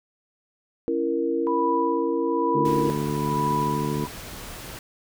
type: chord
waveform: sine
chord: A# diminished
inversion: first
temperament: equal with one note detuned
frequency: 277.2 / 335 / 466.2 Hz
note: C#4 / E4 / A#4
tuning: 0 / +28 / 0 cents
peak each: -29 / -25 / -25 dBFS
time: 0.88-2.9 s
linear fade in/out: 0 ms
type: tone with tremolo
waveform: sine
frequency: 985 Hz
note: B5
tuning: 5 cents flat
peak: -22 dBFS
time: 1.47-4.07 s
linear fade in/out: 0 ms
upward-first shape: sine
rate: 1.1 Hz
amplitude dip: 75%
type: harmonic tone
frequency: 73.42 Hz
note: D2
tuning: in tune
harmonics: 2 / 3 / 4 / 5 / 6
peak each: -28 / -30 / -31 / -32 / -33 dBFS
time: 2.54-4.06 s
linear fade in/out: 20 ms
type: noise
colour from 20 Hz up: pink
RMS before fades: -38 dBFS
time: 2.65-4.79 s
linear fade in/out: 2 ms
effects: none